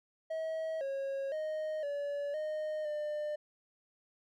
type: tone with pitch steps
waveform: triangle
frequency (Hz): 641 / 546 / 621 / 573 / 616 / 600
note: E5 / C#5 / D#5 / D5 / D#5 / D5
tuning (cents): -49 / -26 / -3 / -43 / -17 / +37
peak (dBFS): -32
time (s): 0.3-3.36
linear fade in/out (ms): 10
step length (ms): 510
effects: none